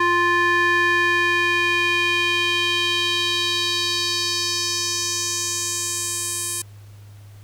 square tone with band-pass filter sweep, 349.2 Hz, F4, in tune, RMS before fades -21 dBFS, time 0-6.62 s, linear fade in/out 5 ms, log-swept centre 1400 to 9200 Hz, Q 2.5, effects added 102 Hz sine -40 dBFS peak until 7.43 s + pink hiss -54 dBFS RMS until 7.43 s

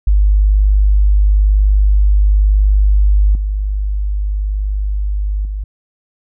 sine tone with level steps, 50.5 Hz, G#1, 48 cents flat, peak -7 / -14 / -18 dBFS, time 0.07-5.64 s, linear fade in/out 5 ms, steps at 3.35 / 5.45 s, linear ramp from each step 2 ms, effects none

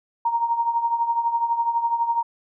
sine tone with tremolo, 932.3 Hz, A#5, in tune, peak -16 dBFS, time 0.25-2.23 s, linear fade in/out 5 ms, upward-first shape triangle, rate 12 Hz, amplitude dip 75%, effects none

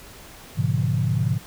sine chord, G# diminished seventh, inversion none, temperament equal with one note detuned, 103.83 / 123.47 / 144.14 / 174.61 Hz, G#2 / B2 / D3 / F3, 0 / 0 / -32 / 0 cents, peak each -24 / -24 / -24 / -28 dBFS, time 0.55-1.4 s, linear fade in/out 50 ms, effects pink hiss -44 dBFS RMS until 1.46 s

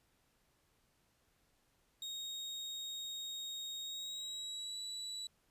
35% pulse tone with pitch glide, 3739 to 3934 Hz, A#7 to B7, +4 to -7 cents, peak -40 dBFS, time 2.02-5.27 s, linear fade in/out 2 ms, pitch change +89 cents, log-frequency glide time 3.81-4.78 s, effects pink hiss -75 dBFS RMS until 5.5 s + resampled to 32000 Hz

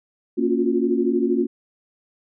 sine chord, Gb major seventh, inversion first, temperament equal with one note detuned, 233.1 / 277.2 / 349.2 / 361.8 Hz, Bb3 / Db4 / F4 / Gb4, 0 / 0 / 0 / -39 cents, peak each -23 dBFS, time 0.37-1.47 s, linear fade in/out 20 ms, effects none

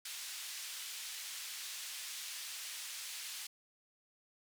pink band-pass noise, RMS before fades -45 dBFS, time 0.05-3.47 s, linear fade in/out 5 ms, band 2800 to 12000 Hz, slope 12 dB/octave, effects none

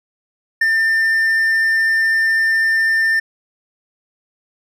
triangle tone with ADSR envelope, 1796 Hz, A6, 35 cents sharp, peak -9 dBFS, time 0.61-3.2 s, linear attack 6 ms, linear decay 40 ms, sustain -2 dB, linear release 9 ms, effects none

